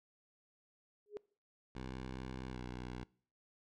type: tone with exponential growth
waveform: sine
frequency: 415.3 Hz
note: G#4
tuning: in tune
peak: -37 dBFS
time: 1.06-1.17 s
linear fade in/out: 0 ms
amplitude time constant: 23 ms
type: tone with pitch glide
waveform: 10% pulse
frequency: 64.2 to 61.91 Hz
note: C2 to B1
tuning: -32 to +5 cents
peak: -35 dBFS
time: 1.75-3.04 s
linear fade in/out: 5 ms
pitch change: -63 cents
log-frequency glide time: 2.51-2.57 s
effects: noise-tail reverb RT60 0.5 s tail -24 dB re dry + low-pass 5000 Hz 12 dB/octave